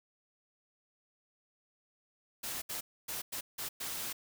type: noise bursts at uneven times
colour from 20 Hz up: white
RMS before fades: -39 dBFS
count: 6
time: 2.43-2.62 / 2.69-2.81 / 3.08-3.22 / 3.32-3.41 / 3.58-3.69 / 3.8-4.13 s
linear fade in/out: 10 ms
effects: none